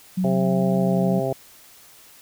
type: tone with vibrato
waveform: sine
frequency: 185 Hz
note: F#3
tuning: in tune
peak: -19 dBFS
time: 0.17-1.2 s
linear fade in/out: 10 ms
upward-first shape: triangle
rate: 2.2 Hz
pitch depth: 10 cents each way
type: harmonic tone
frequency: 132.9 Hz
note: C3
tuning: 27 cents sharp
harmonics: 1 / 2 / 3 / 4 / 5 / 6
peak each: -28 / -32 / -27 / -28 / -26 / -34 dBFS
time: 0.24-1.33 s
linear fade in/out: 2 ms
effects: white hiss -49 dBFS RMS until 2.21 s